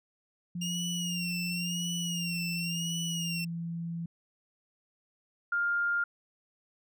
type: tone with pitch glide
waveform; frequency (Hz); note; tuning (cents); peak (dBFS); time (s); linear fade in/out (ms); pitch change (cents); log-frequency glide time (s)
sine; 174.61 to 168.18; F3 to E3; 0 to +35; -33; 0.55-4.06; 5; -65; 1.63-2.86
type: tone with vibrato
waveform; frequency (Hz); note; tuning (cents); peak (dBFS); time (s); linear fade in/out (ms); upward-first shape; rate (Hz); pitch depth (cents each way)
25% pulse; 2809; F7; +9; -30; 0.61-3.45; 10; sine; 0.94; 89
type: tone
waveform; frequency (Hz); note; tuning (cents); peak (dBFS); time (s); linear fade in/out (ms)
sine; 1404; F6; +9; -26; 5.52-6.04; 5
effects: none